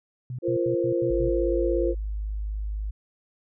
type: tone bursts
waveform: sine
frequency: 125.1 Hz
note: B2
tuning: 23 cents sharp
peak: -30 dBFS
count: 6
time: 0.3-1.287 s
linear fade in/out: 2 ms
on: 87 ms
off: 93 ms
type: chord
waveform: sine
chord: F suspended fourth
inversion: none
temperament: equal with one note detuned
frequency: 345.4 / 466.2 / 523.3 Hz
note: F4 / Bb4 / C5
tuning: -19 / 0 / 0 cents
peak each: -24 / -29 / -27 dBFS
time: 0.42-1.95 s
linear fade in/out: 50 ms
type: tone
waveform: sine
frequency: 51.91 Hz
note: G#1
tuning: in tune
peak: -27 dBFS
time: 1.1-2.91 s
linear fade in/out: 10 ms
effects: none